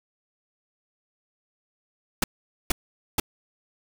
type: noise bursts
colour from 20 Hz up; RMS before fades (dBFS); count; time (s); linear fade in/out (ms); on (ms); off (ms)
pink; -21; 3; 2.22-3.2; 5; 20; 460
effects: none